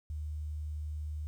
sine tone, 75.9 Hz, D#2, 42 cents flat, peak -35 dBFS, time 0.1-1.27 s, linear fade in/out 0 ms, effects 11-bit

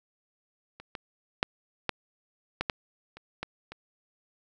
clicks, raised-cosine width 0.3 ms, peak -28 / -20 / -7 / -10 / -12 / -11 / -29 / -17 / -25 dBFS, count 9, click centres 0.8 / 0.952 / 1.429 / 1.893 / 2.61 / 2.698 / 3.17 / 3.43 / 3.72 s, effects none

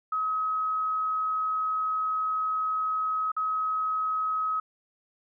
sine tone with dropouts, 1274 Hz, D#6, 41 cents sharp, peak -25 dBFS, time 0.12-4.6 s, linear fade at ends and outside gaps 5 ms, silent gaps 3.318-3.365 s, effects none

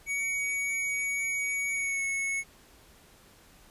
square tone with pitch glide, 2249 to 2199 Hz, C#7 to C#7, +24 to -14 cents, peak -29 dBFS, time 0.06-2.44 s, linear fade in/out 50 ms, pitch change -38 cents, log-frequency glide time 1.72-2.03 s, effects pink hiss -57 dBFS RMS until 3.7 s + resampled to 32000 Hz

